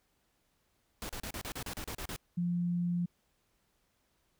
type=noise bursts; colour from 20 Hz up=pink; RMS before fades=-40 dBFS; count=11; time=1.02-2.162 s; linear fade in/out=0 ms; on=72 ms; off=35 ms
type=tone; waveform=sine; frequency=174.61 Hz; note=F3; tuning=in tune; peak=-29 dBFS; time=2.37-3.06 s; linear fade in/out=10 ms
effects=pink hiss -75 dBFS RMS until 4.39 s